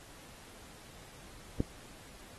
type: click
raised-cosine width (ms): 3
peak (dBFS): -14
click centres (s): 1.604
effects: pink hiss -54 dBFS RMS until 2.38 s + AAC 32 kbps